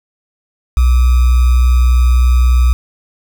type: tone with sample-and-hold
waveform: sine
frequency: 61.74 Hz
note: B1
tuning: in tune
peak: -6 dBFS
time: 0.77-2.73 s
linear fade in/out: 0 ms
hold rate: 1225 Hz
effects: none